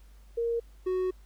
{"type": "tone pair in turn", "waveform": ["sine", "triangle"], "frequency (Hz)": [466.2, 370], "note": ["A#4", "F#4"], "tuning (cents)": [0, 0], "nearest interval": "major third", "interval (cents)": 400, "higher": "first", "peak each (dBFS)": [-26, -24], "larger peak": "second", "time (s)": [[0.37, 0.6], [0.86, 1.11]], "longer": "second", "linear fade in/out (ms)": 10, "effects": ["added 50 Hz sine -50 dBFS peak until 1.25 s", "pink hiss -65 dBFS RMS until 1.25 s"]}